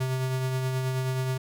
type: tone with tremolo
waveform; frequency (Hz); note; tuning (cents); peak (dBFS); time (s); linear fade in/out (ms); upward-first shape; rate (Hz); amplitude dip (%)
square; 130; C3; -11; -25; 0-1.38; 10; triangle; 9.4; 35
effects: none